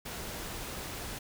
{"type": "noise", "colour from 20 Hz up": "pink", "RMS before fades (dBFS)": -40, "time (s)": [0.05, 1.19], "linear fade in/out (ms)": 10, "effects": []}